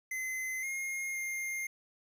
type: tone with pitch steps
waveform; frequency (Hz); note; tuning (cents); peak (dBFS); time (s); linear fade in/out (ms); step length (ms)
square; 2050 / 2138 / 2118; C7 / C7 / C7; -36 / +37 / +21; -35; 0.11-1.67; 5; 520
effects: 11-bit